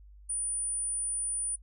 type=tone; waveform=sine; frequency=9420 Hz; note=D9; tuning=4 cents sharp; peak=-30 dBFS; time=0.29-1.56 s; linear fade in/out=10 ms; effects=noise-tail reverb RT60 0.1 s tail -24 dB re dry + added 50 Hz sine -50 dBFS peak until 1.62 s